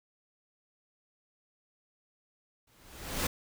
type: noise with exponential growth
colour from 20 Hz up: pink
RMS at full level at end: -28 dBFS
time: 2.67-3.27 s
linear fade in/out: 5 ms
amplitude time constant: 130 ms
effects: none

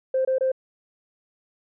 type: tone bursts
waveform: sine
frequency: 523.3 Hz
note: C5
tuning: in tune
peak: -18 dBFS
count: 3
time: 0.14-0.518 s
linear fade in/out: 5 ms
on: 110 ms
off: 24 ms
effects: tanh soft clip ceiling -15 dBFS

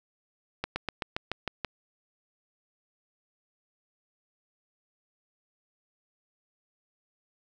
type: slowing click train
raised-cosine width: 0.3 ms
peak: -14 dBFS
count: 8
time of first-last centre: 0.64-1.647 s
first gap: 120 ms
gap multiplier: 1.06
effects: none

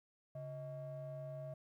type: ring-modulated tone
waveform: triangle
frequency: 246.7 Hz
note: B3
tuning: 2 cents flat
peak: -38 dBFS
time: 0.35-1.54 s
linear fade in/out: 5 ms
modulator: 386 Hz
effects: tanh soft clip ceiling -35 dBFS + 13-bit

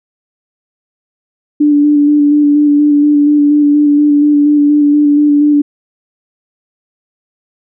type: tone with vibrato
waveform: sine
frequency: 293.1 Hz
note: D4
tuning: 3 cents flat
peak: -5 dBFS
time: 1.6-5.62 s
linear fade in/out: 10 ms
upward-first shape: square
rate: 4.2 Hz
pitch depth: 16 cents each way
effects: none

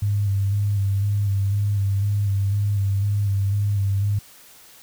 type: tone with vibrato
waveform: sine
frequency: 100.4 Hz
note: G2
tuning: 42 cents sharp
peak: -18 dBFS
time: 0.02-4.19 s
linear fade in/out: 5 ms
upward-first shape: square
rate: 2 Hz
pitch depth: 30 cents each way
effects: white hiss -48 dBFS RMS until 4.82 s

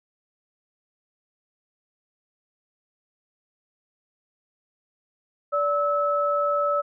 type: tone pair together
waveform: sine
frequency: 580 / 1300.8 Hz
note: D5 / E6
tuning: -22 / -23 cents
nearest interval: octave + major second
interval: 1399 cents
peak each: -23 dBFS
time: 5.52-6.82 s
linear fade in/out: 20 ms
effects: none

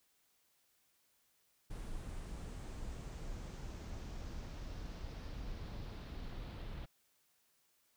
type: noise with low-pass filter sweep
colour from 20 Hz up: brown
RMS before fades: -45 dBFS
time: 1.7-6.86 s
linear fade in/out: 10 ms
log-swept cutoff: 9900 to 3700 Hz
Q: 1.9
effects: white hiss -75 dBFS RMS until 7.96 s

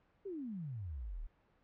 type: exponential sweep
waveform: sine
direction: down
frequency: 415.3 to 32.32 Hz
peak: -40 dBFS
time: 0.25-1.27 s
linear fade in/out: 10 ms
effects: pink hiss -72 dBFS RMS until 1.63 s + low-pass 2000 Hz 12 dB/octave

